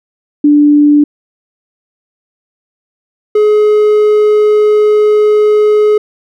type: tone pair in turn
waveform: sine / triangle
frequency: 293.7 / 422.6 Hz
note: D4 / G#4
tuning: 0 / +30 cents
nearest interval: tritone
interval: 630 cents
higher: second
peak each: -3 dBFS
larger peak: neither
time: 0.44-1.04 / 3.35-5.98 s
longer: second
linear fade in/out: 5 ms
effects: none